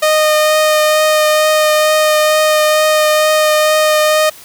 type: tone with vibrato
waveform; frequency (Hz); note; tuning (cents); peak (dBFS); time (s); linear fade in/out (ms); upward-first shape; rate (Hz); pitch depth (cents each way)
sawtooth; 615; D#5; -20; -5; 0.02-4.3; 10; triangle; 2.2; 12
effects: white hiss -37 dBFS RMS until 4.44 s